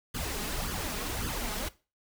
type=noise with flanger; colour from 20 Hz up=pink; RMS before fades=-34 dBFS; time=0.14-1.69 s; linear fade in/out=10 ms; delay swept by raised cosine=0.62 to 4.82 ms; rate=1.8 Hz; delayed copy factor=+0.7; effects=noise-tail reverb RT60 0.3 s tail -18 dB re dry